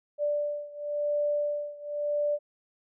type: beating tone pair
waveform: sine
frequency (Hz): 587 / 587.94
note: D5 / D5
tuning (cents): -1 / +2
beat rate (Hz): 0.94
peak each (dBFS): -29 / -31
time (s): 0.18-2.39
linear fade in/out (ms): 50
effects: none